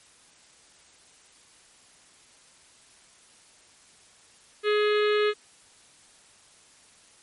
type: harmonic tone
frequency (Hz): 420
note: G#4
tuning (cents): +19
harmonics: 1 / 3 / 4 / 5 / 6 / 7 / 8 / 9 / 10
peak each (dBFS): -21 / -31 / -33 / -35 / -37 / -38 / -39 / -40 / -41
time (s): 4.63-5.34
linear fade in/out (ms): 50
effects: white hiss -56 dBFS RMS until 7.22 s + MP3 48 kbps